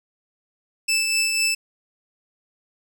20% pulse tone with tremolo, 2637 Hz, E7, in tune, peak -13 dBFS, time 0.88-1.55 s, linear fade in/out 10 ms, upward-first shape triangle, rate 4 Hz, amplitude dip 40%, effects none

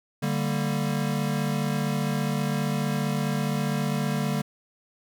square chord, G minor, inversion second, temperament equal with one note detuned, 146.83 / 196 / 231.1 Hz, D3 / G3 / Bb3, 0 / 0 / -15 cents, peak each -28 / -30 / -31 dBFS, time 0.22-4.42 s, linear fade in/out 10 ms, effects none

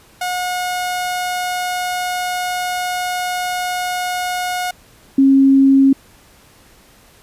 sawtooth / sine tone pair in turn, 724 / 271.2 Hz, F#5 / C#4, -38 / -38 cents, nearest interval octave + perfect fourth, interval 1700 cents, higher first, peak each -15 / -7 dBFS, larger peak second, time 0.21-4.71 / 5.18-5.93 s, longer first, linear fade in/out 5 ms, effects pink hiss -48 dBFS RMS until 7.22 s + resampled to 32000 Hz

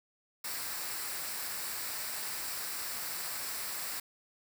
white noise with comb filter, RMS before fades -38 dBFS, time 0.44-4 s, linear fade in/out 5 ms, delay 0.31 ms, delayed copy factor -0.5, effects none

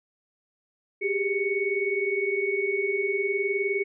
sine tone cluster, 386.8 / 406.4 / 2223 Hz, G4 / G#4 / C#7, -23 / -38 / +4 cents, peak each -28 / -28 / -28 dBFS, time 1.01-3.84 s, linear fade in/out 20 ms, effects none

